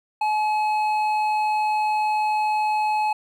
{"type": "tone with hard clipping", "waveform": "triangle", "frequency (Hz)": 853, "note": "G#5", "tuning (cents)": 46, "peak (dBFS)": -21, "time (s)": [0.21, 3.13], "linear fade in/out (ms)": 5, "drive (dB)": 11, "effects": []}